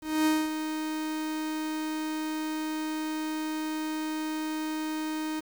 45% pulse tone with ADSR envelope, 311.1 Hz, D#4, in tune, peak -21 dBFS, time 0.01-5.41 s, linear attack 250 ms, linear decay 230 ms, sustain -9 dB, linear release 21 ms, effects 8-bit

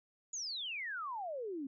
sine exponential sweep, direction down, 6940 to 259.6 Hz, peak -38 dBFS, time 0.33-1.67 s, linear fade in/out 5 ms, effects none

